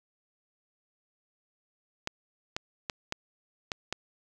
clicks, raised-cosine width 0.2 ms, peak -14 dBFS, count 6, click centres 2.074 / 2.565 / 2.898 / 3.124 / 3.718 / 3.926 s, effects none

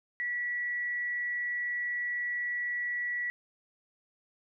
sine tone with amplitude modulation, 1944 Hz, B6, 28 cents flat, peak -29 dBFS, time 0.2-3.3 s, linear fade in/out 0 ms, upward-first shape sine, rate 226 Hz, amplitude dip 25%, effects none

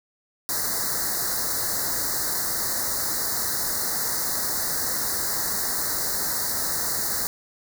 white band-stop noise, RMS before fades -26 dBFS, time 0.49-7.27 s, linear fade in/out 0 ms, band 2000 to 4000 Hz, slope 96 dB/octave, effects none

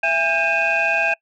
sine tone cluster, 667 / 815 / 1598 / 2495 / 2665 Hz, E5 / G#5 / G6 / D#7 / E7, +20 / -33 / +33 / +4 / +18 cents, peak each -22 / -25 / -21 / -20 / -24 dBFS, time 0.03-1.14 s, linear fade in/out 5 ms, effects noise-tail reverb RT60 0.1 s tail -24 dB re dry + tanh soft clip ceiling -9 dBFS

